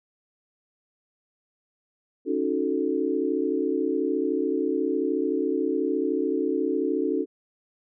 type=chord; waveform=sine; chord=D# half-diminished seventh; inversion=third; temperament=equal; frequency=277.2 / 311.1 / 370 / 440 Hz; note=C#4 / D#4 / F#4 / A4; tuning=0 / 0 / 0 / 0 cents; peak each=-28 dBFS; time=2.25-7.26 s; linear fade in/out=50 ms; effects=none